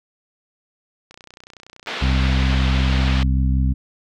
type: click train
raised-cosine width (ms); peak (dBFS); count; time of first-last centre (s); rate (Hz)
0.2; -24; 25; 1.11-1.894; 30.6
type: band-pass noise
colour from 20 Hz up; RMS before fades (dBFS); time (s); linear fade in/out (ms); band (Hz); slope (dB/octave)
white; -28; 1.87-3.23; 0; 190 to 3700; 24
type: harmonic tone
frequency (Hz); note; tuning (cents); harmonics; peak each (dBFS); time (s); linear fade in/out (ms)
65.41; C2; 0; 1 / 2 / 3 / 4; -16 / -22 / -26 / -28; 2.01-3.74; 20
effects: none